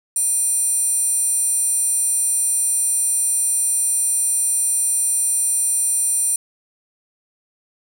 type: tone with high-pass filter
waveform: square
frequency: 830 Hz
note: G#5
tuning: 1 cent flat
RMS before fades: -19 dBFS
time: 0.16-6.36 s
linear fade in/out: 2 ms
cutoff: 9100 Hz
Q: 8.8
effects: none